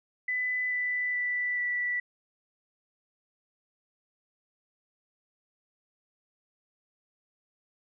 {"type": "tone with pitch steps", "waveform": "sine", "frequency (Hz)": [2000, 1987.3, 1974.7, 1962.2], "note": ["B6", "B6", "B6", "B6"], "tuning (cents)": [21, 10, -1, -12], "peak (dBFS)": -27, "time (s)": [0.28, 2], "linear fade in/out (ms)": 5, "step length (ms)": 430, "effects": []}